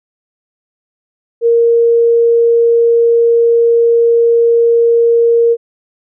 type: tone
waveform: sine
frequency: 466.2 Hz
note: A#4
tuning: in tune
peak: -6 dBFS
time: 1.41-5.57 s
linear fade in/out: 50 ms
effects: none